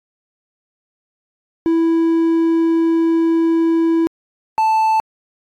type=tone pair in turn; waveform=triangle; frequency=329.6 / 879.9 Hz; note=E4 / A5; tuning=0 / 0 cents; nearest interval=octave + perfect fourth; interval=1700 cents; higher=second; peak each=-10 dBFS; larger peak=neither; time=1.66-4.07 / 4.58-5 s; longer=first; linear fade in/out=0 ms; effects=AAC 64 kbps